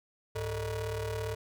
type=ring-modulated tone; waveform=35% pulse; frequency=170.8 Hz; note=F3; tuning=38 cents flat; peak=-28 dBFS; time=0.35-1.35 s; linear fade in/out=10 ms; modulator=275 Hz; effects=none